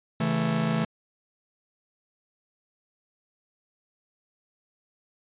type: chord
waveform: 45% pulse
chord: A major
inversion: first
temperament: just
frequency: 137.5 / 165 / 220 Hz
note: C#3 / E3 / A3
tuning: -14 / +2 / 0 cents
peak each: -31 / -27 / -27 dBFS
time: 0.2-0.85 s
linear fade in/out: 5 ms
effects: resampled to 8000 Hz